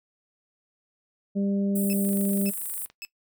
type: harmonic tone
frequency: 198.8 Hz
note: G3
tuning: 25 cents sharp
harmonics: 1 / 2 / 3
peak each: -23 / -34 / -37 dBFS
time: 1.35-2.51 s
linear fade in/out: 20 ms
type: high-pass noise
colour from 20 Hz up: pink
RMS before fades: -33 dBFS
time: 1.75-2.86 s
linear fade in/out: 10 ms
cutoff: 8200 Hz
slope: 96 dB/octave
type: tone bursts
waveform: 25% pulse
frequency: 2610 Hz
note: E7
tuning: 18 cents flat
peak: -31 dBFS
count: 3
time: 1.9-3.05 s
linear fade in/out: 0 ms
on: 30 ms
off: 530 ms
type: click train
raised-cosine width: 0.2 ms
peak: -31 dBFS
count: 22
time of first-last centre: 2.05-2.9 s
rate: 24.7 Hz
effects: noise-tail reverb RT60 0.1 s tail -17 dB re dry